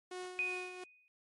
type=tone with tremolo; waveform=sawtooth; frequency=364.9 Hz; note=F#4; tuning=24 cents flat; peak=-37 dBFS; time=0.11-0.84 s; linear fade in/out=5 ms; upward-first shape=sine; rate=2.8 Hz; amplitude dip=55%
type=tone with exponential decay; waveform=sine; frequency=2489 Hz; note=D#7; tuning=in tune; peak=-30 dBFS; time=0.39-1.08 s; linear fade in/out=0 ms; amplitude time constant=150 ms
effects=MP3 48 kbps